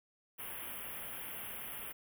white band-stop noise, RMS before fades -44 dBFS, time 0.38-1.93 s, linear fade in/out 20 ms, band 3300 to 10000 Hz, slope 96 dB/octave, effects none

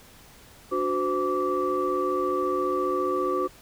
sine tone cluster, 293.1 / 367.7 / 514 / 1160 Hz, D4 / F#4 / C5 / D6, -3 / -11 / -31 / -22 cents, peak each -32 / -26 / -29 / -27 dBFS, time 0.71-3.48 s, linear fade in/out 20 ms, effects tanh soft clip ceiling -14 dBFS + pink hiss -51 dBFS RMS until 3.61 s

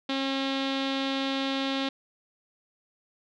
sawtooth tone with low-pass filter, 270.5 Hz, C#4, 42 cents flat, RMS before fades -29 dBFS, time 0.09-1.89 s, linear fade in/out 5 ms, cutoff 3700 Hz, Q 4.1, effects none

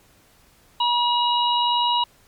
harmonic tone, 962 Hz, B5, 46 cents flat, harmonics 1 / 3 / 4, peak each -19 / -24 / -25 dBFS, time 0.8-2.04 s, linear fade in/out 5 ms, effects pink hiss -56 dBFS RMS until 2.27 s + MP3 96 kbps

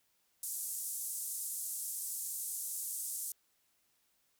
pink band-pass noise, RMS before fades -40 dBFS, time 0.43-3.32 s, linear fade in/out 2 ms, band 8000 to 13000 Hz, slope 24 dB/octave, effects white hiss -75 dBFS RMS until 4.39 s

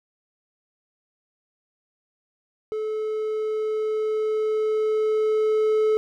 triangle tone with level ramp, 432.6 Hz, A4, 29 cents flat, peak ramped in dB -23 to -15 dBFS, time 2.72-5.97 s, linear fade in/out 0 ms, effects none

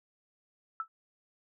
sine tone with exponential decay, 1318 Hz, E6, 1 cent flat, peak -28 dBFS, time 0.8-0.88 s, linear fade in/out 1 ms, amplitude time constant 16 ms, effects none

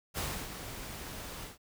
pink noise with ADSR envelope, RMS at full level -34 dBFS, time 0.14-1.58 s, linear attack 41 ms, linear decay 300 ms, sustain -9 dB, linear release 140 ms, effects none

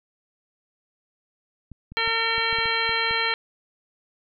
clicks, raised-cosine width 5 ms, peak -28 dBFS, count 9, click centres 1.717 / 1.92 / 2.076 / 2.381 / 2.528 / 2.586 / 2.657 / 2.893 / 3.11 s
harmonic tone, 454.6 Hz, A#4, 43 cents flat, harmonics 1 / 2 / 3 / 4 / 5 / 6 / 7 / 9, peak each -33 / -31 / -30 / -28 / -27 / -33 / -29 / -30 dBFS, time 1.97-3.34 s, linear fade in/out 0 ms
effects none

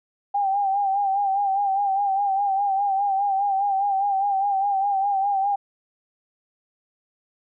sine tone with vibrato, 792 Hz, G5, 18 cents sharp, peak -19 dBFS, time 0.34-5.56 s, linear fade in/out 10 ms, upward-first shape sine, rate 4.9 Hz, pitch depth 56 cents each way, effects none

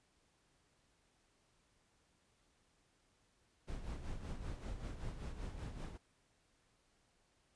brown noise with tremolo, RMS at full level -42 dBFS, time 3.67-5.98 s, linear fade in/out 20 ms, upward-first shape sine, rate 5.2 Hz, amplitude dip 60%, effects pink hiss -75 dBFS RMS until 7.55 s + resampled to 22050 Hz

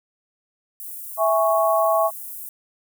white high-pass noise, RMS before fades -35 dBFS, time 0.8-2.49 s, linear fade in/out 0 ms, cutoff 10000 Hz, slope 24 dB/octave
sine chord, C# minor, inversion first, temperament equal, 659.3 / 830.6 / 1108.7 Hz, E5 / G#5 / C#6, 0 / 0 / 0 cents, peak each -18 / -24 / -21 dBFS, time 1.17-2.11 s, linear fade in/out 50 ms
effects none

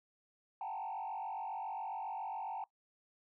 sine tone with frequency modulation, 830.6 Hz, G#5, in tune, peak -37 dBFS, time 0.61-2.64 s, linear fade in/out 2 ms, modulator 47.3 Hz, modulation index 1.9, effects noise-tail reverb RT60 0.1 s tail -19 dB re dry + tanh soft clip ceiling -35 dBFS

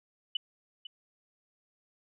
sine tone with echo, 2980 Hz, F#7, 12 cents sharp, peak -27 dBFS, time 0.35-0.37 s, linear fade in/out 5 ms, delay 500 ms, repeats 1, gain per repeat -13 dB, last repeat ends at 0.87 s, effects none

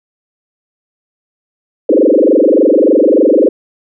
sine tone with frequency modulation, 415.3 Hz, G#4, in tune, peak -5 dBFS, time 1.89-3.49 s, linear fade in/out 5 ms, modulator 23.4 Hz, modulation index 5.8, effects none

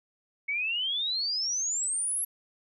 sine exponential sweep, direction up, 2205 to 11440 Hz, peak -27 dBFS, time 0.48-2.25 s, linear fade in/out 10 ms, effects none

